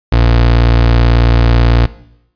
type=tone; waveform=30% pulse; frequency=58.27 Hz; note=A#1; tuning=in tune; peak=-4 dBFS; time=0.12-1.86 s; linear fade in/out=5 ms; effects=noise-tail reverb RT60 0.8 s tail -18 dB re dry + resampled to 11025 Hz